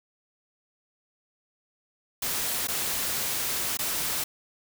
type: noise with dropouts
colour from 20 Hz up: white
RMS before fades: -29 dBFS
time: 2.22-4.24 s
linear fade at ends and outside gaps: 5 ms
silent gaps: 2.673-2.683 / 3.772-3.789 s
effects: none